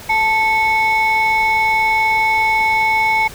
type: tone pair together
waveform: sine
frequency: 880 / 2205 Hz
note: A5 / C#7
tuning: 0 / -10 cents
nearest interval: octave + major third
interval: 1590 cents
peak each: -13 dBFS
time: 0.09-3.28 s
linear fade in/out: 10 ms
effects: tanh soft clip ceiling -9 dBFS + pink hiss -35 dBFS RMS until 3.34 s